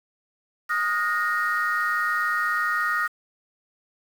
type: tone cluster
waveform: sine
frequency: 1243 / 1437 / 1860 Hz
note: D#6 / F6 / A#6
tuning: -2 / +49 / -4 cents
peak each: -25 dBFS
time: 0.69-3.08 s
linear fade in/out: 20 ms
effects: tanh soft clip ceiling -15 dBFS + 7-bit